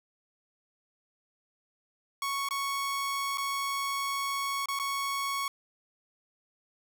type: tone with dropouts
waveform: sawtooth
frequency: 1108.7 Hz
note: C#6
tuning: in tune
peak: -26 dBFS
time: 2.22-5.48 s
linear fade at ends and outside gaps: 2 ms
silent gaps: 2.488-2.508 / 3.374-3.381 / 4.658-4.685 / 4.79-4.797 s
effects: none